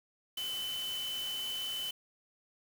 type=tone in noise; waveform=sine; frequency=3028 Hz; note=F#7; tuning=39 cents sharp; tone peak=-35 dBFS; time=0.37-1.91 s; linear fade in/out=5 ms; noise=white; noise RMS=-45 dBFS; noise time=0.37-1.91 s; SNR=+7 dB; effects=none